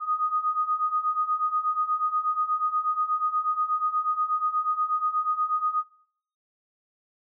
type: beating tone pair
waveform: sine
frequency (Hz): 1237 / 1245.3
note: D#6 / D#6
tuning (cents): -10 / +1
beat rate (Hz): 8.3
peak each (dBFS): -28 / -25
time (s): 0-5.84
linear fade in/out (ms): 50
effects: noise-tail reverb RT60 0.7 s tail -26 dB re dry